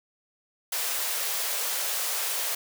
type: high-pass noise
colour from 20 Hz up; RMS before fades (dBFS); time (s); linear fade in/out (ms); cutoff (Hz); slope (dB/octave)
white; -29; 0.72-2.55; 5; 430; 48
effects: none